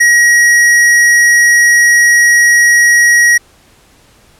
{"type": "tone with hard clipping", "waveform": "sine", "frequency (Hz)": 1900, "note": "A#6", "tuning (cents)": 33, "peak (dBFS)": -6, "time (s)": [0, 3.38], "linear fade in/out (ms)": 10, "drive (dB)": 14, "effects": ["pink hiss -46 dBFS RMS until 4.39 s", "low-pass 12000 Hz 12 dB/octave"]}